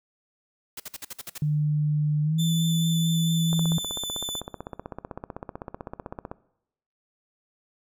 white noise bursts, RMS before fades -36 dBFS, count 8, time 0.77-1.381 s, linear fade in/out 5 ms, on 30 ms, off 53 ms
sine tone with pitch glide, 150 to 164.52 Hz, D3 to E3, +37 to -3 cents, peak -21 dBFS, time 1.42-3.78 s, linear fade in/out 2 ms, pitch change +160 cents, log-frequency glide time 2.23-2.42 s
sawtooth tone with vibrato, 3519 Hz, A7, in tune, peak -27 dBFS, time 2.38-4.41 s, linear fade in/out 20 ms, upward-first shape sine, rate 4.5 Hz, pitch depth 13 cents each way
click train, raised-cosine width 1 ms, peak -20 dBFS, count 45, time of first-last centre 3.53-6.315 s, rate 15.8 Hz
effects noise-tail reverb RT60 0.8 s tail -20 dB re dry

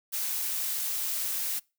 blue noise, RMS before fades -31 dBFS, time 0.12-1.6 s, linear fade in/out 20 ms, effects noise-tail reverb RT60 0.3 s tail -26 dB re dry

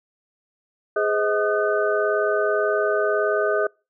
sine tone cluster, 415.7 / 514 / 633 / 1230 / 1511 Hz, G#4 / C5 / D#5 / D#6 / F#6, +2 / -31 / +30 / -20 / +36 cents, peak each -22 / -30 / -23 / -28 / -27 dBFS, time 0.96-3.67 s, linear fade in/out 5 ms, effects noise-tail reverb RT60 0.3 s tail -26 dB re dry

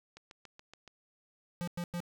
click train, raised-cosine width 0.2 ms, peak -33 dBFS, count 6, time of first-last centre 0.17-0.877 s, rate 7.07 Hz
square tone bursts, 174.2 Hz, F3, 4 cents flat, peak -35 dBFS, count 3, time 1.61-2.003 s, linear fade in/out 0 ms, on 65 ms, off 99 ms
effects none

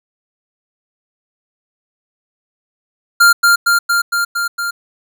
square tone with echo, 1396.9 Hz, F6, in tune, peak -6 dBFS, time 3.2-3.33 s, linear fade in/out 10 ms, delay 230 ms, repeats 6, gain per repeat -2 dB, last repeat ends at 4.71 s, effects none

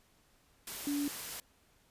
sine tone in noise, 287.6 Hz, D4, 36 cents flat, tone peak -31 dBFS, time 0.87-1.08 s, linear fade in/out 2 ms, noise white, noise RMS -42 dBFS, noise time 0.67-1.4 s, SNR +8 dB, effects pink hiss -68 dBFS RMS until 1.9 s + resampled to 32000 Hz

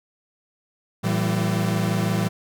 40% pulse tone cluster, 113.3 / 166.6 / 192.5 Hz, A#2 / E3 / G3, -49 / +19 / -31 cents, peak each -24 dBFS, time 1.03-2.29 s, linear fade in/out 20 ms, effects none

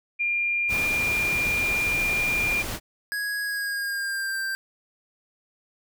sine tone, 2400 Hz, D7, 37 cents sharp, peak -22 dBFS, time 0.19-2.63 s, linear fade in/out 20 ms
pink noise, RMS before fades -32 dBFS, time 0.68-2.8 s, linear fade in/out 50 ms
square tone with pitch glide, 1661.2 to 1575.2 Hz, G#6 to G6, 0 to +8 cents, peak -27 dBFS, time 3.12-4.55 s, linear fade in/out 0 ms, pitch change -92 cents, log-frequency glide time 3.43-4.36 s
effects none

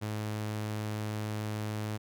sawtooth tone, 106.7 Hz, G#2, 47 cents sharp, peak -29 dBFS, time 0.01-1.98 s, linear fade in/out 20 ms, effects none

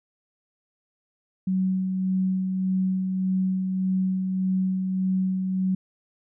sine tone with tremolo, 187.6 Hz, F#3, 24 cents sharp, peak -20 dBFS, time 1.47-5.75 s, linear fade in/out 5 ms, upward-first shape sine, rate 1.7 Hz, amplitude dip 35%, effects none

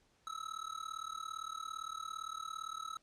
square tone with amplitude modulation, 1300 Hz, E6, 24 cents flat, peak -38 dBFS, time 0.27-2.97 s, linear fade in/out 0 ms, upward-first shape sine, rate 37.6 Hz, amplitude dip 95%, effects pink hiss -72 dBFS RMS until 3.02 s + low-pass 8000 Hz 12 dB/octave

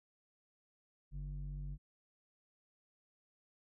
square tone with low-pass filter, 48.12 Hz, G1, 31 cents flat, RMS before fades -43 dBFS, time 1.11-1.78 s, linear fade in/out 50 ms, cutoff 140 Hz, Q 2.2, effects none

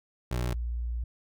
25% pulse / sine tone pair in turn, 61 / 59.02 Hz, B1 / A#1, -21 / +22 cents, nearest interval minor second, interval 57 cents, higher first, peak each -24 / -29 dBFS, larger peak first, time 0.31-0.54 / 0.54-1.04 s, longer second, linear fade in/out 5 ms, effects none

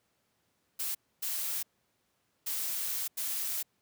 blue noise bursts at uneven times, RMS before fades -34 dBFS, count 4, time 0.79-0.95 / 1.22-1.63 / 2.46-3.08 / 3.17-3.63 s, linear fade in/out 10 ms, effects pink hiss -75 dBFS RMS until 3.81 s + high-pass 100 Hz 12 dB/octave

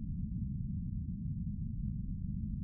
white low-pass noise, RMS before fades -38 dBFS, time 0-2.63 s, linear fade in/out 0 ms, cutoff 210 Hz, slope 48 dB/octave, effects none

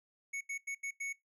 square tone bursts at uneven times, 2217 Hz, C#7, in tune, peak -37 dBFS, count 5, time 0.33-0.41 / 0.49-0.58 / 0.67-0.75 / 0.83-0.91 / 1-1.13 s, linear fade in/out 10 ms, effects noise-tail reverb RT60 0.2 s tail -23 dB re dry + low-pass 10000 Hz 12 dB/octave

